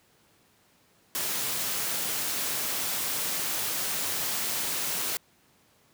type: noise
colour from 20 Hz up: white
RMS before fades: -30 dBFS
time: 1.15-5.17 s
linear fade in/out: 0 ms
effects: pink hiss -63 dBFS RMS until 5.93 s + high-pass 100 Hz 12 dB/octave